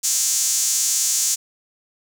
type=tone with high-pass filter; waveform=sawtooth; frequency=261.7 Hz; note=C4; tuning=in tune; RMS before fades=-20 dBFS; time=0.03-1.36 s; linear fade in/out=20 ms; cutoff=6700 Hz; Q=3.1; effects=none